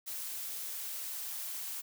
blue noise with high-pass filter sweep, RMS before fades -40 dBFS, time 0.06-1.82 s, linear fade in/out 20 ms, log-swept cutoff 280 to 840 Hz, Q 1.4, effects none

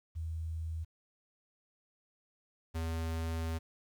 sine / square tone pair in turn, 80.9 / 81.7 Hz, E2 / E2, -32 / -15 cents, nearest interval unison, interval 17 cents, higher second, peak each -35 / -34 dBFS, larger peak second, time 0.15-0.85 / 2.74-3.59 s, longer second, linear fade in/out 20 ms, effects 11-bit

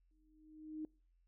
sine tone with exponential growth, 310 Hz, D#4, 6 cents flat, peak -39 dBFS, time 0.11-0.85 s, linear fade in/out 1 ms, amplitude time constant 160 ms, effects noise-tail reverb RT60 0.4 s tail -26 dB re dry + added 43 Hz sine -70 dBFS peak until 1.27 s

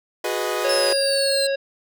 sawtooth chord, G# minor seventh, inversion third, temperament equal with one note detuned, 364.1 / 415.3 / 493.9 / 622.3 Hz, F#4 / G#4 / B4 / D#5, -28 / 0 / 0 / 0 cents, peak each -24 dBFS, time 0.24-0.93 s, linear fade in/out 5 ms
harmonic tone, 549 Hz, C#5, 17 cents flat, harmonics 1 / 3 / 5 / 7 / 9, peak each -20 / -30 / -34 / -37 / -39 dBFS, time 0.64-1.56 s, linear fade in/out 10 ms
35% pulse exponential sweep, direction down, 5274 to 4065 Hz, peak -20 dBFS, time 0.69-1.47 s, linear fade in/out 5 ms
effects none

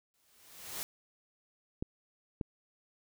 white noise with exponential growth, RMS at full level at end -37 dBFS, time 0.14-0.83 s, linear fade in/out 0 ms, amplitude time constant 150 ms
clicks, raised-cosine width 3 ms, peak -22 dBFS, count 2, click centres 1.825 / 2.412 s
effects none

